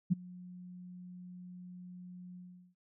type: tone with ADSR envelope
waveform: sine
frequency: 180 Hz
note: F#3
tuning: 47 cents flat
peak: -22 dBFS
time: 0.1-2.75 s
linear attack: 23 ms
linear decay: 17 ms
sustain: -24 dB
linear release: 390 ms
effects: none